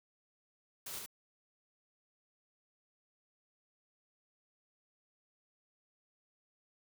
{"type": "noise with echo", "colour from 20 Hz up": "white", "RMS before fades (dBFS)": -44, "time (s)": [0.86, 0.99], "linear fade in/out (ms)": 5, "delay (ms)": 72, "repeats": 1, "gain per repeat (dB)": -2, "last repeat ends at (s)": 1.062, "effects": []}